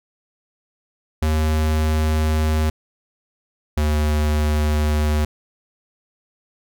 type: tone pair in turn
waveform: square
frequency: 77.78 / 75.52 Hz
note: D#2 / D2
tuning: 0 / +49 cents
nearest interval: minor second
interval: 51 cents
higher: first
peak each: -17 dBFS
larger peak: neither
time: 1.22-2.7 / 3.77-5.25 s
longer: neither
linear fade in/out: 5 ms
effects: none